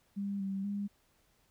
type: tone with pitch steps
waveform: sine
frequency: 199.9 / 194.4 / 202.3 Hz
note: G3 / G3 / G#3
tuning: +34 / -14 / -45 cents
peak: -33 dBFS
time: 0.16-0.88 s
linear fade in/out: 20 ms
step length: 240 ms
effects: pink hiss -71 dBFS RMS until 1.5 s